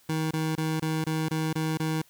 25% pulse tone bursts, 158.1 Hz, D#3, 28 cents sharp, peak -22 dBFS, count 8, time 0.09-2.018 s, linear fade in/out 5 ms, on 220 ms, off 24 ms, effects white hiss -60 dBFS RMS until 2.09 s

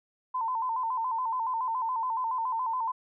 sine tone with vibrato, 960 Hz, B5, 49 cents flat, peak -27 dBFS, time 0.34-2.92 s, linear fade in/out 10 ms, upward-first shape square, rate 7.1 Hz, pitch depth 100 cents each way, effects none

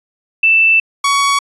sine / sawtooth tone pair in turn, 2655 / 1122.1 Hz, E7 / C#6, +12 / +21 cents, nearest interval octave + minor third, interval 1491 cents, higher first, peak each -7 dBFS, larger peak neither, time 0.43-0.8 / 1.04-1.39 s, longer first, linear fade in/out 5 ms, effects resampled to 24000 Hz

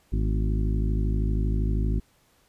harmonic tone with a mistuned harmonic, 52.7 Hz, G#1, 26 cents sharp, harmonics 1 / 2 / 3 / 4 / 5 / 6 / 7, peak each -23 / -29 / -33 / -35 / -37 / -39 / -40 dBFS, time 0.12-2 s, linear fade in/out 10 ms, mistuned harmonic 4, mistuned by +79 cents, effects pink hiss -63 dBFS RMS until 2.48 s + resampled to 32000 Hz

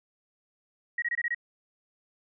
sine tone bursts, 1900 Hz, A#6, 33 cents sharp, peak -26 dBFS, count 6, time 0.98-1.347 s, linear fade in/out 5 ms, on 42 ms, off 23 ms, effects none

